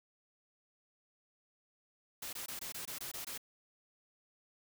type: noise bursts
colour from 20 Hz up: white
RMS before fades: -43 dBFS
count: 9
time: 2.22-3.378 s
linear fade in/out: 5 ms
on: 110 ms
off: 21 ms
effects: none